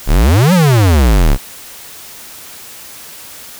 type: exponential two-way sweep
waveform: square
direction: up then down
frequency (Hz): 30.8 to 192.8 to 30.8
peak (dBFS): -7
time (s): 0.06-1.38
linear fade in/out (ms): 50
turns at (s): 0.53
effects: white hiss -33 dBFS RMS until 3.59 s